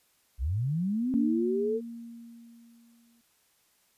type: linear sweep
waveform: sine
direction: up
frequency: 52.7 to 460 Hz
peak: -26 dBFS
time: 0.38-1.81 s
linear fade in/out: 50 ms
type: tone with exponential decay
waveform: sine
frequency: 233.1 Hz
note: A#3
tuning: in tune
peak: -23 dBFS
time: 1.14-3.21 s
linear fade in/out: 0 ms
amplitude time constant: 450 ms
effects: white hiss -68 dBFS RMS until 3.97 s + resampled to 32000 Hz